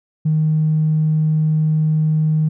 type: tone with tanh clipping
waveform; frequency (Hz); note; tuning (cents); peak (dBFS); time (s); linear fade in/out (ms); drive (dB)
triangle; 155.56; D#3; 0; -13; 0.25-2.49; 10; 4
effects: none